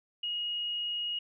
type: tone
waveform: sine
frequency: 2881 Hz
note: F#7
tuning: 47 cents flat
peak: -31 dBFS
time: 0.23-1.19 s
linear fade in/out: 5 ms
effects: none